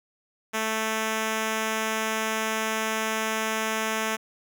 5% pulse tone, 220 Hz, A3, in tune, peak -14 dBFS, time 0.53-4.17 s, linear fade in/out 20 ms, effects none

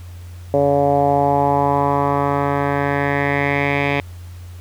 10% pulse tone with low-pass filter sweep, 141.7 Hz, C#3, 38 cents sharp, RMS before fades -17 dBFS, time 0.54-4 s, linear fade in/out 0 ms, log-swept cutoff 580 to 2600 Hz, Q 3.7, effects added 88 Hz sine -32 dBFS peak until 4.6 s + pink hiss -48 dBFS RMS until 4.6 s

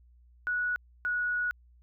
sine tone pair in turn, 1467 / 1461.5 Hz, F#6 / F#6, -15 / -22 cents, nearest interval unison, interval 7 cents, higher first, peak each -27 dBFS, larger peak neither, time 0.47-0.76 / 1.05-1.51 s, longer second, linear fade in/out 0 ms, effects added 60 Hz sine -56 dBFS peak until 1.82 s

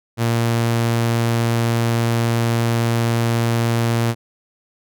sawtooth tone, 116.4 Hz, A#2, 2 cents flat, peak -12 dBFS, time 0.17-4.15 s, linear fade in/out 50 ms, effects none

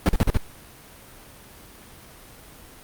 brown noise bursts, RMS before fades -17 dBFS, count 5, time 0.06-0.372 s, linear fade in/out 0 ms, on 28 ms, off 43 ms, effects pink hiss -46 dBFS RMS until 2.83 s + Opus 32 kbps

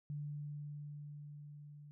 sine tone with level ramp, 146.83 Hz, D3, in tune, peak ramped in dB -39 to -52 dBFS, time 0.1-1.91 s, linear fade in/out 0 ms, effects none

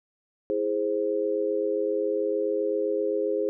sine chord, E augmented, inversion none, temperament equal with one note detuned, 327.9 / 415.3 / 523.3 Hz, E4 / G#4 / B#4, -9 / 0 / 0 cents, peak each -31 / -26 / -28 dBFS, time 0.5-3.49 s, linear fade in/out 0 ms, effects none

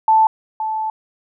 sine tone pair in turn, 880 / 873.9 Hz, A5 / A5, 0 / -12 cents, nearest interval unison, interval 12 cents, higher first, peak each -9 / -19 dBFS, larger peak first, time 0.08-0.27 / 0.6-0.9 s, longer second, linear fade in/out 2 ms, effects none

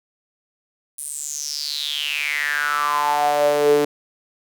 sawtooth tone with high-pass filter sweep, 146.83 Hz, D3, in tune, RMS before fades -21 dBFS, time 0.98-3.85 s, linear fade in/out 5 ms, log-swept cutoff 9900 to 370 Hz, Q 8, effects none

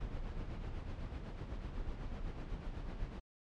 brown noise with tremolo, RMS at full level -40 dBFS, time 0-3.2 s, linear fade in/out 10 ms, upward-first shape sine, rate 8 Hz, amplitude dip 45%, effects low-pass 4000 Hz 12 dB/octave + MP3 64 kbps

